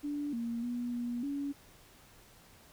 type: tone with pitch steps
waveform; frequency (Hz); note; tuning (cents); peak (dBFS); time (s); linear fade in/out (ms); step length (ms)
sine; 290.9 / 233.3 / 242.1 / 240.2 / 282.5; D4 / A#3 / B3 / B3 / C#4; -16 / +2 / -34 / -48 / +33; -33; 0.03-1.53; 20; 300
effects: pink hiss -59 dBFS RMS until 2.72 s